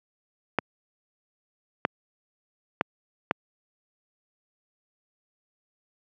clicks, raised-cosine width 0.5 ms, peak -6 dBFS, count 4, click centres 0.587 / 1.851 / 2.811 / 3.311 s, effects high-pass 150 Hz 12 dB/octave

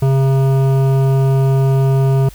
sine tone with hard clipping, 134.7 Hz, C#3, 49 cents flat, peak -12 dBFS, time 0.02-2.29 s, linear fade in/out 5 ms, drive 13 dB, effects added 50 Hz sine -36 dBFS peak until 2.34 s + white hiss -43 dBFS RMS until 2.34 s

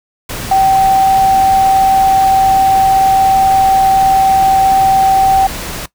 sine tone in noise, 772 Hz, G5, 27 cents flat, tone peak -6 dBFS, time 0.51-5.47 s, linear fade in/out 5 ms, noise pink, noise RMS -23 dBFS, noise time 0.29-5.86 s, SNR +14 dB, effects noise-tail reverb RT60 0.1 s tail -18 dB re dry

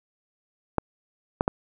clicks, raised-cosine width 1 ms, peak -7 dBFS, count 3, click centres 0.783 / 1.409 / 1.479 s, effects none

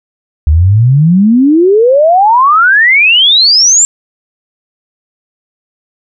sine exponential sweep, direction up, 71.8 to 7510 Hz, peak -3 dBFS, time 0.47-3.85 s, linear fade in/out 0 ms, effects none

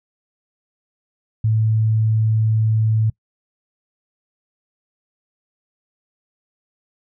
sine tone, 110 Hz, A2, in tune, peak -14 dBFS, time 1.44-3.1 s, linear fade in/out 5 ms, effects noise-tail reverb RT60 0.1 s tail -24 dB re dry

